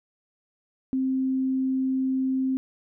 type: tone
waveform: sine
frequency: 262.6 Hz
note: C4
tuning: 6 cents sharp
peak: -22 dBFS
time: 0.93-2.57 s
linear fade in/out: 0 ms
effects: none